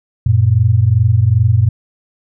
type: tone pair together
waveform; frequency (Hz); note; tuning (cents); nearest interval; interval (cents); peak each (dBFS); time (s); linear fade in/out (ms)
sine; 94.01 / 116.54; F#2 / A#2; +28 / 0; major third; 372; -12 / -10; 0.26-1.69; 5
effects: none